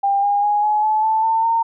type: tone with pitch steps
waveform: sine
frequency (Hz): 797 / 812.8 / 828.9 / 845.4 / 862.1 / 879.2 / 896.7 / 914.5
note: G5 / G#5 / G#5 / G#5 / A5 / A5 / A5 / A#5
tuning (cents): +28 / -38 / -4 / +31 / -36 / -2 / +33 / -33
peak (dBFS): -14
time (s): 0.03-1.63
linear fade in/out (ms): 10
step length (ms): 200
effects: none